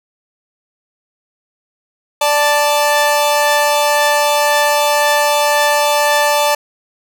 sawtooth tone pair together, 587.3 / 880 Hz, D5 / A5, 0 / 0 cents, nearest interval perfect fifth, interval 700 cents, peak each -10 dBFS, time 2.21-6.55 s, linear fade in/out 5 ms, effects none

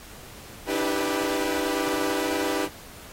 sawtooth chord, E minor seventh, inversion third, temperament equal with one note detuned, 293.7 / 322.5 / 392 / 493.9 Hz, D4 / E4 / G4 / B4, 0 / -38 / 0 / 0 cents, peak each -26 dBFS, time 0.66-2.69 s, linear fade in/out 50 ms, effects pink hiss -45 dBFS RMS until 3.12 s + AAC 48 kbps

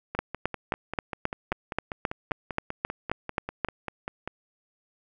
two click trains, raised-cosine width 0.5 ms, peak -17 / -10 dBFS, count 22 / 14, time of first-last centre 0.15-4.276 / 0.19-3.647 s, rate 5.09 / 3.76 Hz, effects none

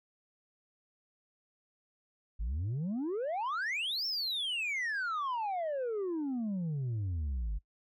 sine exponential two-way sweep, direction up then down, 47.14 to 5490 to 47.14 Hz, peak -29 dBFS, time 2.39-7.59 s, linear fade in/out 20 ms, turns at 4.06 s, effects noise-tail reverb RT60 0.1 s tail -23 dB re dry + tanh soft clip ceiling -31 dBFS

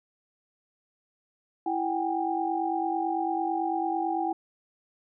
sine tone cluster, 331.8 / 761 / 810 Hz, E4 / F#5 / G#5, +11 / +48 / -43 cents, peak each -30 dBFS, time 1.66-4.33 s, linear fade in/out 5 ms, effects none

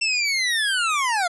25% pulse linear sweep, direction down, 2699 to 672 Hz, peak -16 dBFS, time 0.01-1.28 s, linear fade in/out 10 ms, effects resampled to 24000 Hz

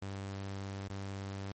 sawtooth tone with dropouts, 98 Hz, G2, in tune, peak -35 dBFS, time 0.02-1.52 s, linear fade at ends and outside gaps 5 ms, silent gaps 0.883-0.899 s, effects MP3 32 kbps

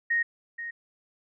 sine tone with echo, 1864.7 Hz, A#6, in tune, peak -22 dBFS, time 0.1-0.23 s, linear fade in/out 10 ms, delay 480 ms, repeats 1, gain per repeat -11 dB, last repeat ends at 0.71 s, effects none

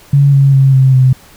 sine tone with pitch steps, 140.9 / 138 / 135.16 / 132.38 / 129.65 Hz, C#3 / C#3 / C#3 / C3 / C3, +29 / -7 / -43 / +21 / -15 cents, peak -4 dBFS, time 0.13-1.13 s, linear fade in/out 5 ms, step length 200 ms, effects pink hiss -41 dBFS RMS until 1.36 s

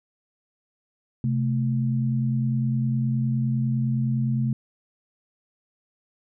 sine tone pair together, 130.81 / 220.6 Hz, C3 / A3, 0 / +5 cents, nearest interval major sixth, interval 905 cents, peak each -22 / -26 dBFS, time 1.24-4.53 s, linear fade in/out 2 ms, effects none

